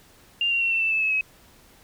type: tone with pitch steps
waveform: sine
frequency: 2794 / 2759 / 2724 / 2689 / 2656 / 2622 / 2589 / 2556 Hz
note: F7 / F7 / F7 / E7 / E7 / E7 / E7 / D#7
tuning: 0 / -22 / -44 / +34 / +12 / -10 / -32 / +46 cents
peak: -20 dBFS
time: 0.41-1.21 s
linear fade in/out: 2 ms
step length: 100 ms
effects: pink hiss -54 dBFS RMS until 1.83 s